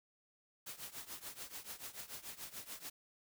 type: noise with tremolo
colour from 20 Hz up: white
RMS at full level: -45 dBFS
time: 0.66-2.9 s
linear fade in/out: 10 ms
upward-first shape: triangle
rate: 6.9 Hz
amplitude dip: 90%
effects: none